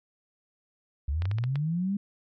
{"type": "linear sweep", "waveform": "sine", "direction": "up", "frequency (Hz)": [65.3, 205.5], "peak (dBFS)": -25, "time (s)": [1.08, 1.97], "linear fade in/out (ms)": 5}
{"type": "clicks", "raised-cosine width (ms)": 0.3, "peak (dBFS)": -22, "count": 6, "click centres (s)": [1.221, 1.255, 1.314, 1.385, 1.439, 1.557]}
{"effects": ["MP3 32 kbps"]}